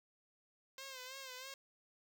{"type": "tone with vibrato", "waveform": "5% pulse", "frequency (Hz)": 523.3, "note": "C5", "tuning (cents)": 0, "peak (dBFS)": -36, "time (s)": [0.78, 1.54], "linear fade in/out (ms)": 2, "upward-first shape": "sine", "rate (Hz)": 3.1, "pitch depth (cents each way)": 68, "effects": []}